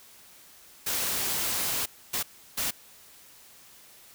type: noise bursts at uneven times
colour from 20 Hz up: white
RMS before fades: -29 dBFS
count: 3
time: 0.86-1.86 / 2.13-2.23 / 2.57-2.71 s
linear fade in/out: 10 ms
effects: white hiss -53 dBFS RMS until 4.14 s